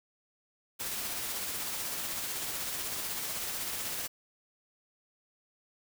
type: noise with tremolo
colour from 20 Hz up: white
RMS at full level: -35 dBFS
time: 0.79-4.08 s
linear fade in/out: 20 ms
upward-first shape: sine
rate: 16 Hz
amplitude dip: 25%
effects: none